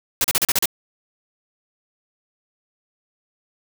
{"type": "noise bursts", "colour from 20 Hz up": "white", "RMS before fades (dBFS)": -18, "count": 7, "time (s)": [0.21, 0.657], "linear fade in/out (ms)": 2, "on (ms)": 33, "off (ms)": 36, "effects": []}